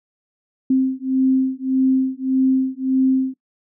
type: beating tone pair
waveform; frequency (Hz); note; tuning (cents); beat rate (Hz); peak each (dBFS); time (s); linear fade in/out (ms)
sine; 261.6 / 263.3; C4 / C4; 0 / +11; 1.7; -18; 0.7-3.34; 5
effects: noise-tail reverb RT60 0.1 s tail -20 dB re dry